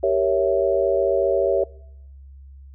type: chord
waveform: sine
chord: G diminished seventh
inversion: none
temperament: equal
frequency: 392 / 466.2 / 554.4 / 659.3 Hz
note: G4 / Bb4 / Db5 / Fb5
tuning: 0 / 0 / 0 / 0 cents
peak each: -22 / -25 / -20 / -23 dBFS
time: 0.03-1.64 s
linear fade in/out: 5 ms
effects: noise-tail reverb RT60 0.8 s tail -23 dB re dry + added 68 Hz sine -40 dBFS peak until 2.74 s